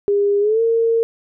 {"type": "tone with pitch glide", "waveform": "sine", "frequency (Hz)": [405.2, 457.5], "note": ["G#4", "A#4"], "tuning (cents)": [-43, -32], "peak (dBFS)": -13, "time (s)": [0.08, 1.03], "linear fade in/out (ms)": 0, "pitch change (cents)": 211, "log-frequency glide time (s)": [0.4, 0.61], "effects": []}